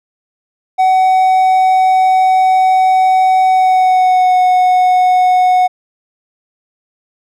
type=tone with pitch glide; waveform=triangle; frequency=751 to 733.8 Hz; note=F#5 to F#5; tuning=+26 to -15 cents; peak=-5 dBFS; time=0.78-5.68 s; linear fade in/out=20 ms; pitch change=-41 cents; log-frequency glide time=3.46-4.4 s; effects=none